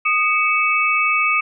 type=tone cluster; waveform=sine; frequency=1236 / 2246 / 2613 Hz; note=D#6 / C#7 / E7; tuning=-12 / +22 / -16 cents; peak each=-19 dBFS; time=0.05-1.41 s; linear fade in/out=10 ms; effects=none